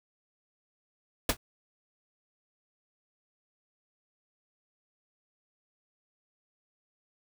pink noise with exponential decay, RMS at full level -19 dBFS, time 1.29-1.37 s, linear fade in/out 5 ms, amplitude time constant 17 ms, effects none

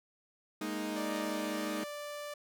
sawtooth chord, Ab suspended second, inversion none, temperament equal, 207.7 / 233.1 / 311.1 Hz, Ab3 / Bb3 / Eb4, 0 / 0 / 0 cents, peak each -36 / -38 / -33 dBFS, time 0.61-1.84 s, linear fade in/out 5 ms
sawtooth tone, 587.3 Hz, D5, in tune, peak -36 dBFS, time 0.96-2.34 s, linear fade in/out 5 ms
effects none

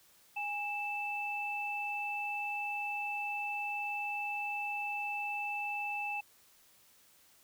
sine tone pair together, 821.6 / 2641 Hz, G#5 / E7, -19 / +3 cents, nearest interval octave + minor sixth, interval 2022 cents, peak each -38 / -36 dBFS, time 0.36-6.21 s, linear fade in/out 10 ms, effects white hiss -64 dBFS RMS until 7.43 s

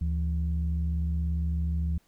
sine tone pair together, 74.99 / 168.5 Hz, D2 / E3, +37 / +38 cents, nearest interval octave + major second, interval 1401 cents, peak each -25 / -32 dBFS, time 0.01-1.98 s, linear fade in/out 5 ms, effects tanh soft clip ceiling -19 dBFS + pink hiss -67 dBFS RMS until 2.07 s

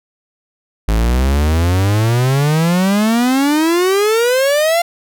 45% pulse exponential sweep, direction up, 51.91 to 698.5 Hz, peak -11 dBFS, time 0.88-4.82 s, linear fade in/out 5 ms, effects none

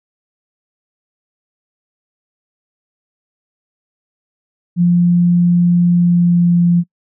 sine tone with pitch glide, 174.61 to 173.2 Hz, F3 to F3, 0 to -14 cents, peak -8 dBFS, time 4.76-6.84 s, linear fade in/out 50 ms, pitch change -14 cents, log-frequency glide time 5.91-6.62 s, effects noise-tail reverb RT60 0.1 s tail -26 dB re dry

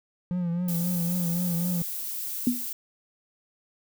triangle tone with vibrato, 174.61 Hz, F3, in tune, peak -23 dBFS, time 0.31-1.82 s, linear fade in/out 0 ms, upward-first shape triangle, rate 3.8 Hz, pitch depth 71 cents each way
violet noise, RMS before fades -33 dBFS, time 0.68-2.73 s, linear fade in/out 5 ms
sine tone with exponential decay, 244.1 Hz, B3, 20 cents flat, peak -16 dBFS, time 2.47-2.66 s, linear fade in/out 2 ms, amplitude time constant 40 ms
effects none

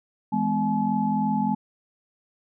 sine tone cluster, 164.9 / 210 / 253.4 / 856 Hz, E3 / G#3 / B3 / A5, +1 / +19 / +45 / -48 cents, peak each -31 / -24 / -28 / -26 dBFS, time 0.32-1.55 s, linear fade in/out 10 ms, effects none

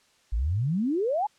sine exponential sweep, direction up, 49 to 880 Hz, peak -23 dBFS, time 0.32-1.27 s, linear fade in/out 10 ms, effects white hiss -63 dBFS RMS until 1.38 s + low-pass 7000 Hz 12 dB/octave

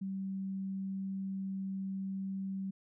sine tone, 192.8 Hz, G3, 28 cents flat, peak -35 dBFS, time 0.01-2.71 s, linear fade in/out 10 ms, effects none

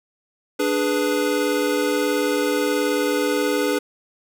square chord, G# diminished, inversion second, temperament equal, 293.7 / 415.3 / 493.9 Hz, D4 / G#4 / B4, 0 / 0 / 0 cents, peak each -24 dBFS, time 0.59-3.79 s, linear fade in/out 10 ms, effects none

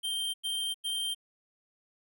square tone bursts, 3156 Hz, G7, 11 cents sharp, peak -31 dBFS, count 3, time 0.03-1.148 s, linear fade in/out 20 ms, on 310 ms, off 94 ms, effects none

